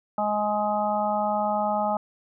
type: harmonic tone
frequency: 209.4 Hz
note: G#3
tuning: 15 cents sharp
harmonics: 1 / 3 / 4 / 5 / 6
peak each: -31 / -27 / -25 / -37 / -32 dBFS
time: 0.18-1.97 s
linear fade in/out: 2 ms
effects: none